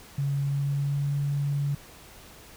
sine tone with pitch glide, 140 to 142.36 Hz, C#3 to C#3, +18 to +46 cents, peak -24 dBFS, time 0.18-1.75 s, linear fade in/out 5 ms, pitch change +28 cents, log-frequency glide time 0.41-1.15 s, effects pink hiss -49 dBFS RMS until 2.56 s

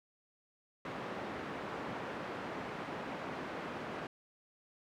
pink band-pass noise, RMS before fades -42 dBFS, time 0.85-4.07 s, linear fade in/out 2 ms, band 210 to 1800 Hz, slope 12 dB/octave, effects none

